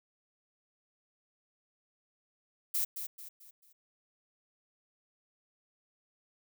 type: noise with echo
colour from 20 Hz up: violet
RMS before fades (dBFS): -31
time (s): 2.74-2.85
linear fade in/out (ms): 10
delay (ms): 220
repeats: 4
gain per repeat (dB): -8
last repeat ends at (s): 3.73
effects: none